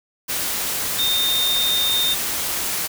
sine tone in noise, 3652 Hz, A#7, 36 cents flat, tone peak -18 dBFS, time 0.98-2.15 s, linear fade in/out 20 ms, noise white, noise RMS -24 dBFS, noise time 0.28-2.88 s, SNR +3 dB, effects none

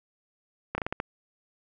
slowing click train, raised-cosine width 0.5 ms, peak -14 dBFS, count 6, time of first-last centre 0.75-1.001 s, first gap 30 ms, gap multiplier 1.26, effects none

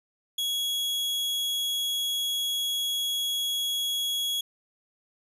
40% pulse tone, 3335 Hz, G#7, 7 cents sharp, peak -25 dBFS, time 0.38-4.41 s, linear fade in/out 5 ms, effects none

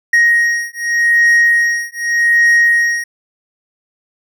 triangle beating tone pair, 1877 / 1877.84 Hz, A#6 / A#6, +11 / +12 cents, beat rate 0.84 Hz, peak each -11 dBFS, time 0.13-3.04 s, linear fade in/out 5 ms, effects none

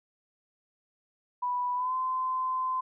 sine tone with pitch glide, 986 to 1030.2 Hz, B5 to C6, -3 to -27 cents, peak -27 dBFS, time 1.42-2.81 s, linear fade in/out 10 ms, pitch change +76 cents, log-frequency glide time 1.75-1.94 s, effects none

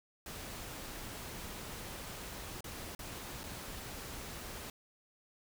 pink noise with dropouts, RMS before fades -45 dBFS, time 0.26-4.7 s, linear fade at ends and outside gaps 2 ms, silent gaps 2.607-2.642 / 2.95-2.991 / 3.434-3.438 s, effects none

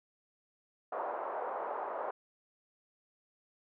pink band-pass noise, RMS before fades -38 dBFS, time 0.92-2.11 s, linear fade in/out 5 ms, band 520 to 1100 Hz, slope 24 dB/octave, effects none

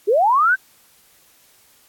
sine linear sweep, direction up, 370 to 1578 Hz, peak -12 dBFS, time 0.07-0.56 s, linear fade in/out 20 ms, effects white hiss -54 dBFS RMS until 1.88 s + AAC 64 kbps

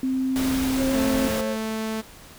sine tone with pitch glide, 261.6 to 263.3 Hz, C4 to C4, 0 to +11 cents, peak -21 dBFS, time 0.03-1.28 s, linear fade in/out 2 ms, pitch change +11 cents, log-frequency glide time 0.19-0.52 s
pink noise, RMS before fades -30 dBFS, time 0.36-1.41 s, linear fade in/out 0 ms
triangle tone with vibrato, 537 Hz, C5, 45 cents sharp, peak -25 dBFS, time 0.76-1.57 s, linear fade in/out 50 ms, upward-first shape sine, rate 7.3 Hz, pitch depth 24 cents each way
sawtooth tone, 220 Hz, A3, in tune, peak -22 dBFS, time 0.93-2.02 s, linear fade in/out 20 ms
effects pink hiss -46 dBFS RMS until 2.38 s

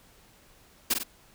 white noise with echo, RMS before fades -24 dBFS, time 0.9-0.94 s, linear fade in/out 10 ms, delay 48 ms, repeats 2, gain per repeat -5 dB, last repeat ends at 1.036 s, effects pink hiss -58 dBFS RMS until 1.34 s

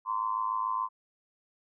sine tone with amplitude modulation, 1034 Hz, C6, 21 cents flat, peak -24 dBFS, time 0.05-0.89 s, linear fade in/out 50 ms, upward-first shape sine, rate 107 Hz, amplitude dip 85%, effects none

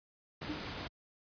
pink noise, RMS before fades -41 dBFS, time 0.41-0.88 s, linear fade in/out 10 ms
triangle tone with exponential decay, 302.2 Hz, D4, 50 cents sharp, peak -32 dBFS, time 0.49-0.75 s, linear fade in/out 5 ms, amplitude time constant 55 ms
effects high-pass 60 Hz 12 dB/octave + resampled to 11025 Hz

